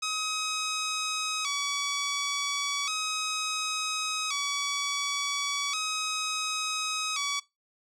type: tone with vibrato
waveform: 10% pulse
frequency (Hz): 1200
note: D6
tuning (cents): +37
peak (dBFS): -20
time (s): 0.02-7.4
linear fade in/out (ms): 10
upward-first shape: square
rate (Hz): 0.35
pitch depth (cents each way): 94
effects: noise-tail reverb RT60 0.2 s tail -20 dB re dry + low-pass 9000 Hz 12 dB/octave